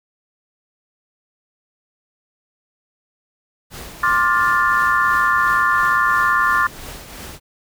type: noise with tremolo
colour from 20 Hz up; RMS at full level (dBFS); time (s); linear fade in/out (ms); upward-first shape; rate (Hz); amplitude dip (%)
pink; -33; 3.7-7.4; 50; triangle; 2.9; 50
type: chord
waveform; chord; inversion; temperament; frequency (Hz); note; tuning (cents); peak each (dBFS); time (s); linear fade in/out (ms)
sine; D minor seventh; third; just; 1057.2 / 1174.7 / 1409.6 / 1762; C6 / D6 / F6 / A6; +18 / 0 / +16 / +2; -19; 4.03-6.67; 5
effects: none